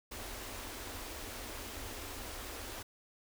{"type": "band-stop noise", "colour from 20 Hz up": "pink", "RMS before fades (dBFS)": -44, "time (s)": [0.11, 2.83], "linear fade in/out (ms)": 10, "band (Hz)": [110, 220], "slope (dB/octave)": 96, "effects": []}